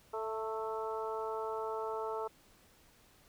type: harmonic tone with a mistuned harmonic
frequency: 220 Hz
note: A3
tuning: in tune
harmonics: 2 / 3 / 4 / 5 / 6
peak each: -38 / -44 / -41 / -46 / -44 dBFS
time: 0.13-2.28 s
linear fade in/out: 10 ms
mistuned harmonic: 4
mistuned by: +19 cents
effects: pink hiss -64 dBFS RMS until 3.28 s